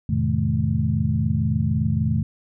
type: tone cluster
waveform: sine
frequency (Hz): 86.9 / 110.7 / 130.4 / 157.5 / 215.4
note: F2 / A2 / C3 / D#3 / A3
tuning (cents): -8 / +11 / -5 / +21 / -37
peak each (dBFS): -25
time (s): 0.09-2.23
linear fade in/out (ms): 5
effects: none